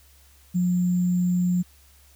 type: tone with sample-and-hold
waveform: sine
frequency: 178.6 Hz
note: F3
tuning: 39 cents sharp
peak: -19 dBFS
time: 0.54-1.63 s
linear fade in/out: 20 ms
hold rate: 7350 Hz
effects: added 69 Hz sine -54 dBFS peak until 2.15 s + white hiss -57 dBFS RMS until 2.15 s